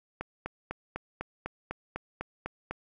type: click train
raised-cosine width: 0.5 ms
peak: -19 dBFS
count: 11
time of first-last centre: 0.21-2.71 s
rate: 4 Hz
effects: none